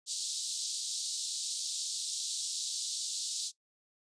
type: band-pass noise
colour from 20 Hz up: pink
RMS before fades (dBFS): -37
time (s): 0.06-3.52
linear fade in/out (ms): 50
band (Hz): 3700 to 9100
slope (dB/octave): 48
effects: noise-tail reverb RT60 0.1 s tail -18 dB re dry + resampled to 22050 Hz